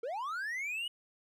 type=linear sweep; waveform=triangle; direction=up; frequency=433.8 to 2960 Hz; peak=-33 dBFS; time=0.03-0.88 s; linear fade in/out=5 ms; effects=none